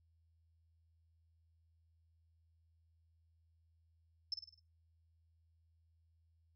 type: tone with echo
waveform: sine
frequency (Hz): 5280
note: E8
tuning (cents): +2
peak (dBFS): -35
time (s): 4.32-4.34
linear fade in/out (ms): 2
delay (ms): 51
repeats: 5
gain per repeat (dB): -6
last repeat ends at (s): 4.595
effects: noise-tail reverb RT60 0.3 s tail -23 dB re dry + added 82 Hz sine -70 dBFS peak until 6.55 s